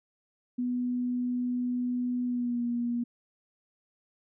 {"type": "tone with pitch glide", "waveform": "sine", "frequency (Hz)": [246.9, 238.9], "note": ["B3", "A#3"], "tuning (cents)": [0, 43], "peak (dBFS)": -27, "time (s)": [0.58, 3.04], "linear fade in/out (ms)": 10, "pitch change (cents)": -57, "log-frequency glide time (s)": [2.25, 2.63], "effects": []}